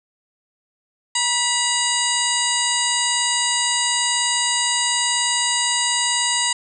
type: harmonic tone with a mistuned harmonic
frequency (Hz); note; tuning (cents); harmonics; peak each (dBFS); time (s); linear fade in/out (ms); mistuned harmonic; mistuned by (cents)
959; A#5; +49; 1 / 2 / 3 / 4 / 5 / 7 / 8 / 9; -26 / -26 / -26 / -26 / -26 / -26 / -26 / -26; 1.15-6.53; 5; 2; +44
effects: none